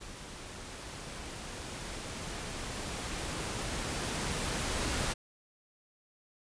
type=noise with level ramp; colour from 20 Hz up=pink; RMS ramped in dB=-46 to -32 dBFS; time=0-5.14 s; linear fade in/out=20 ms; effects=resampled to 22050 Hz